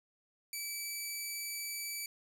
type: tone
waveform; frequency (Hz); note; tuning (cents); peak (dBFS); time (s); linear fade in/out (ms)
10% pulse; 2306; D7; -32; -29; 0.53-2.06; 2
effects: none